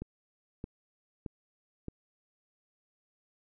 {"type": "click train", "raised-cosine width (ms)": 3, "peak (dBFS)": -25, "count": 4, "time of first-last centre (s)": [0.02, 1.883], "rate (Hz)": 1.61, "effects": []}